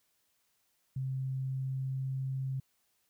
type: tone with pitch glide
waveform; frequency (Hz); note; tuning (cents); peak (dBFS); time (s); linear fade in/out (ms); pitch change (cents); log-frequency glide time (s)
sine; 132.2 to 132.97; C3 to C3; +18 to +28; -32; 0.96-2.6; 5; +10; 1.32-2.21
effects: white hiss -75 dBFS RMS until 3.09 s

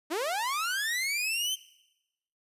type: linear sweep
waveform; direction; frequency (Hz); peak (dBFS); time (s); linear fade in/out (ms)
sawtooth; up; 288.2 to 3136; -25; 0.1-1.56; 20
effects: noise-tail reverb RT60 0.9 s tail -19 dB re dry + resampled to 32000 Hz

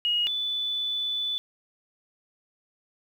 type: tone pair in turn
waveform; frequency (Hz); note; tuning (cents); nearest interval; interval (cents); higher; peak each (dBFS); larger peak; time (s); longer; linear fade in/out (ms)
sine; 2884 / 3484; F#7 / A7; -45 / -18; minor third; 327; second; -22 / -26; first; 0.05-0.27 / 0.27-1.38; second; 0
effects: 9-bit

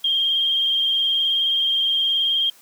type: tone with vibrato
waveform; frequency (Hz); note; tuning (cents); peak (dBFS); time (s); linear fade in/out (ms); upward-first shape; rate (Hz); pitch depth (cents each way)
sine; 3200; G7; +35; -17; 0.04-2.5; 5; square; 19; 19
effects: white hiss -51 dBFS RMS until 2.61 s + high-pass 150 Hz 12 dB/octave

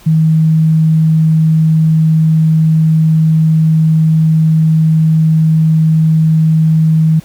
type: tone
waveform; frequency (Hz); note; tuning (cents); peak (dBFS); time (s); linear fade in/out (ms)
sine; 158.9; D#3; +37; -6; 0.06-7.2; 10
effects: pink hiss -41 dBFS RMS until 7.24 s

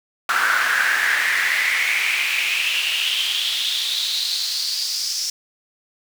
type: noise with high-pass filter sweep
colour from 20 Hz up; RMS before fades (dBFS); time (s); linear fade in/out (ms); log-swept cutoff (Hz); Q
brown; -21; 0.29-5.3; 2; 1400 to 5400; 5.8
effects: none

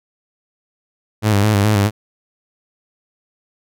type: tone with vibrato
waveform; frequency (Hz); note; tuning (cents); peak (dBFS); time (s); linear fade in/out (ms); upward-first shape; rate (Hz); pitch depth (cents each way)
sawtooth; 103.83; G#2; 0; -8; 1.22-1.91; 50; square; 4.7; 57
effects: none

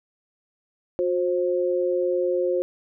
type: tone pair together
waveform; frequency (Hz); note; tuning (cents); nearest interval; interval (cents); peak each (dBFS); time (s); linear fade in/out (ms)
sine; 360.9 / 529.7; F#4 / C5; -43 / +21; perfect fifth; 664; -23; 0.99-2.62; 0
effects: none

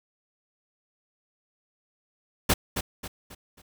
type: noise with echo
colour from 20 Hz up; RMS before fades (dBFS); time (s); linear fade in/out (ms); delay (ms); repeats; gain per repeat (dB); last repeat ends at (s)
pink; -20; 2.49-2.54; 10; 270; 4; -8; 3.62
effects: none

